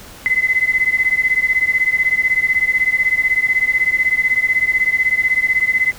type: beating tone pair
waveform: sine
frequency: 2026 / 2042 Hz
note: B6 / C7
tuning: +44 / -43 cents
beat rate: 16 Hz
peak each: -16 dBFS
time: 0.26-5.92 s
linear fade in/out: 0 ms
effects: pink hiss -38 dBFS RMS until 5.98 s